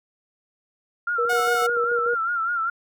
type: tone with vibrato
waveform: sine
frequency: 1376 Hz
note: F6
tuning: 26 cents flat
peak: -21 dBFS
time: 1.07-2.7 s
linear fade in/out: 5 ms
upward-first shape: sine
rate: 5 Hz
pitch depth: 77 cents each way
type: tone with tremolo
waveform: sine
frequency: 476 Hz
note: A#4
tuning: 36 cents sharp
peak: -21 dBFS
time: 1.18-2.15 s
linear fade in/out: 10 ms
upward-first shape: square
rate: 6.8 Hz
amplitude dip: 40%
type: tone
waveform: sawtooth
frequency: 728 Hz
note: F#5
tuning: 28 cents flat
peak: -20 dBFS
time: 1.29-1.67 s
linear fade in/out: 10 ms
effects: MP3 96 kbps